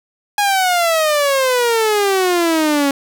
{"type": "exponential sweep", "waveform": "sawtooth", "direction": "down", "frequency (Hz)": [830.6, 275.3], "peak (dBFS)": -9, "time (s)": [0.38, 2.91], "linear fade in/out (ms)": 2, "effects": []}